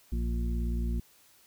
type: harmonic tone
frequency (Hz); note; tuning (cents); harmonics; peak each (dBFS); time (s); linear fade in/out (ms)
58.27; A#1; 0; 1 / 2 / 3 / 4 / 6; -28 / -43 / -40 / -38 / -46; 0.12-1; 5
effects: white hiss -61 dBFS RMS until 1.46 s